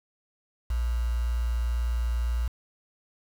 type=tone with quantisation; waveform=sine; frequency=59 Hz; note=A#1; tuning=22 cents sharp; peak=-24 dBFS; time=0.7-2.48 s; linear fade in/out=5 ms; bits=7; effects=none